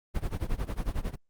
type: noise with tremolo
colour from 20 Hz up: brown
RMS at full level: -28 dBFS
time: 0.14-1.16 s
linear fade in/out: 20 ms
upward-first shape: sine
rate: 11 Hz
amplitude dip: 90%
effects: Opus 32 kbps